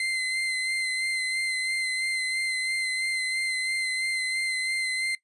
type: tone with vibrato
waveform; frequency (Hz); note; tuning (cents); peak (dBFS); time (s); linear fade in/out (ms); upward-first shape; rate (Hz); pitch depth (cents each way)
35% pulse; 2067; C7; -22; -24; 0-5.15; 2; sine; 3; 22
effects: noise-tail reverb RT60 0.1 s tail -18 dB re dry + resampled to 24000 Hz